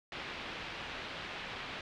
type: low-pass noise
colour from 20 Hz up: white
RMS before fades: -43 dBFS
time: 0.12-1.81 s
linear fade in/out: 2 ms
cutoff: 3400 Hz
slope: 24 dB/octave
effects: none